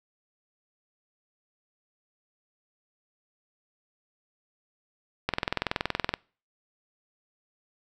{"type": "click train", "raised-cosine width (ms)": 0.3, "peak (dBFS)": -9, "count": 19, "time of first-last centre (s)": [5.29, 6.139], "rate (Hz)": 21.2, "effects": ["noise-tail reverb RT60 0.4 s tail -26 dB re dry"]}